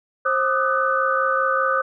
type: tone cluster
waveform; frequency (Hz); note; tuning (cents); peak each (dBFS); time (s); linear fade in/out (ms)
sine; 531 / 1198 / 1263 / 1504; C5 / D6 / D#6 / F#6; +25 / +34 / +26 / +28; -23; 0.25-1.82; 10
effects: none